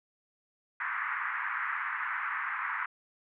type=band-pass noise; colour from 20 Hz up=white; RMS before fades=-34 dBFS; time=0.8-2.86 s; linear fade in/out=5 ms; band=1000 to 2000 Hz; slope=48 dB/octave; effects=none